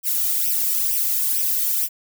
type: noise with flanger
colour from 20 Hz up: violet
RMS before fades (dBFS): -21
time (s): 0.03-1.89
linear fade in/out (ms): 50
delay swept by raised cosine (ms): 0.35 to 1.65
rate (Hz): 2.2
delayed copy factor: +0.8
effects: none